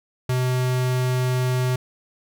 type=tone; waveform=square; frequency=127 Hz; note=B2; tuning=49 cents sharp; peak=-20 dBFS; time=0.29-1.76 s; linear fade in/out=5 ms; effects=none